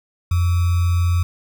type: tone with sample-and-hold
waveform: sine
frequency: 87.31 Hz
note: F2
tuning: in tune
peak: -14 dBFS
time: 0.31-1.23 s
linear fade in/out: 5 ms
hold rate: 1225 Hz
effects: none